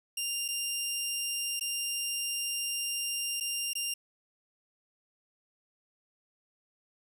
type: tone with dropouts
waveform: 15% pulse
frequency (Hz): 2794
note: F7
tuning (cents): 0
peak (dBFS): -24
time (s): 0.17-3.94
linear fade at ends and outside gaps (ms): 5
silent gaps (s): 0.481-0.485 / 1.596-1.609 / 3.401-3.407 / 3.734-3.752
effects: none